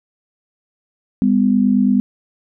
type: tone pair together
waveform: sine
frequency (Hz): 201.7 / 250.8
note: G3 / B3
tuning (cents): +50 / +27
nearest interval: major third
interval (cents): 377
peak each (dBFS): -14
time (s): 1.22-2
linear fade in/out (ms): 0
effects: none